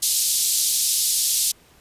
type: band-pass noise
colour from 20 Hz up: white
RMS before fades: -21 dBFS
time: 0.02-1.52 s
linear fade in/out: 10 ms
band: 3800 to 12000 Hz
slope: 24 dB/octave
effects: pink hiss -54 dBFS RMS until 1.8 s + resampled to 32000 Hz